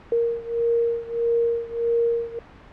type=beating tone pair; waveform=sine; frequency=466.2 / 467.8 Hz; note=A#4 / A#4; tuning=0 / +6 cents; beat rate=1.6 Hz; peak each=-22 / -24 dBFS; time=0.12-2.39 s; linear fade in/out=2 ms; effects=pink hiss -46 dBFS RMS until 2.72 s + low-pass 2000 Hz 12 dB/octave